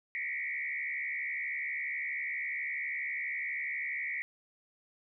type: tone with frequency modulation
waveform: sine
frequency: 2101 Hz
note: C7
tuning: 7 cents sharp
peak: -33 dBFS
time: 0.15-4.22 s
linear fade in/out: 0 ms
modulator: 72.2 Hz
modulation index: 2.9
effects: none